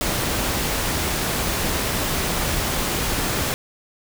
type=noise; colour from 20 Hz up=pink; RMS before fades=-23 dBFS; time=0.01-3.54 s; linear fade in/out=0 ms; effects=none